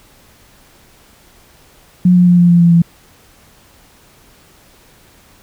sine tone with pitch steps, 180 / 178.14 / 176.3 / 174.47 / 172.67 / 170.88 / 169.11 Hz, F#3 / F3 / F3 / F3 / F3 / F3 / E3, -47 / +35 / +17 / -1 / -19 / -37 / +45 cents, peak -5 dBFS, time 2.05-2.82 s, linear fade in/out 5 ms, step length 110 ms, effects pink hiss -47 dBFS RMS until 5.42 s

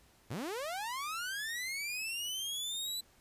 sawtooth linear sweep, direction up, 91.4 to 4014 Hz, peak -33 dBFS, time 0.3-3.01 s, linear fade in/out 10 ms, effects pink hiss -65 dBFS RMS until 3.2 s + resampled to 32000 Hz

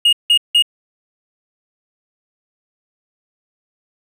triangle tone bursts, 2860 Hz, F7, 41 cents sharp, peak -7 dBFS, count 3, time 0.05-0.624 s, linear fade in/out 5 ms, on 78 ms, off 170 ms, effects none

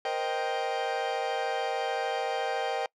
40% pulse chord, C minor seventh, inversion third, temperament equal with one note detuned, 469.7 / 523.3 / 622.3 / 784 Hz, Bb4 / C5 / Eb5 / G5, +13 / 0 / 0 / 0 cents, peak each -34 / -35 / -35 / -30 dBFS, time 0.05-2.86 s, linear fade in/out 2 ms, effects noise-tail reverb RT60 0.1 s tail -25 dB re dry + low-pass 4000 Hz 12 dB/octave

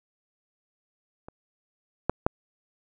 clicks, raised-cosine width 1 ms, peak -27 / -8 / -6 dBFS, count 3, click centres 1.285 / 2.096 / 2.265 s, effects none

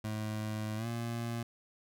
25% pulse tone with pitch glide, 107.9 to 116.99 Hz, A2 to A#2, -33 to +7 cents, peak -31 dBFS, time 0.04-1.43 s, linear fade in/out 5 ms, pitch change +140 cents, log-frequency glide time 0.76-0.87 s, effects none

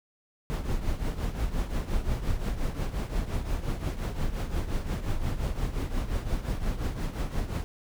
brown noise with tremolo, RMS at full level -26 dBFS, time 0.5-7.64 s, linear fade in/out 0 ms, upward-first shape triangle, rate 5.7 Hz, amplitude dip 75%, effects none

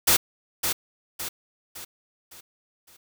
white noise with echo, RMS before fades -18 dBFS, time 0.07-0.17 s, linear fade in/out 10 ms, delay 560 ms, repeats 5, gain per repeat -7 dB, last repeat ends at 2.97 s, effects none

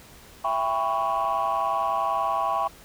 sine chord, C# half-diminished seventh, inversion first, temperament just, 665.2 / 798.3 / 997.9 / 1108.7 Hz, E5 / G5 / B5 / C#6, +16 / +31 / +18 / 0 cents, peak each -28 / -26 / -28 / -25 dBFS, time 0.44-2.68 s, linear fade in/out 10 ms, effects tanh soft clip ceiling -17 dBFS + pink hiss -49 dBFS RMS until 2.84 s

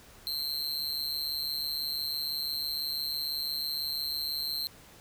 45% pulse tone with amplitude modulation, 4142 Hz, C8, 18 cents flat, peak -26 dBFS, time 0.27-4.67 s, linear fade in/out 0 ms, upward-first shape sine, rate 146 Hz, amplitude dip 100%, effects pink hiss -54 dBFS RMS until 5 s

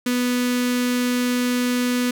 sawtooth tone with notch filter, 246.9 Hz, B3, in tune, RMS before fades -21 dBFS, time 0.06-2.11 s, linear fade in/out 5 ms, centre 760 Hz, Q 0.82, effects none

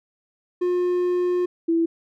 triangle / sine tone pair in turn, 357.4 / 331.8 Hz, F4 / E4, +40 / +11 cents, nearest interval minor second, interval 129 cents, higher first, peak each -17 dBFS, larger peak neither, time 0.61-1.46 / 1.68-1.86 s, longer first, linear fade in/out 10 ms, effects none

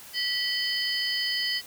sine tone cluster, 1958 / 3056 / 4472 / 4978 Hz, B6 / G7 / C#8 / D#8, -15 / -45 / +14 / 0 cents, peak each -31 dBFS, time 0.13-1.62 s, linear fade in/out 50 ms, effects white hiss -46 dBFS RMS until 1.66 s

